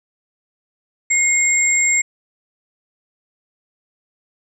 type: tone pair together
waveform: sine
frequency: 2148 / 7525 Hz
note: C7 / A#8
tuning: +45 / +15 cents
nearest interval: octave + minor seventh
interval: 2170 cents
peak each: -16 dBFS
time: 1.1-2.02 s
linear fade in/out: 10 ms
effects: none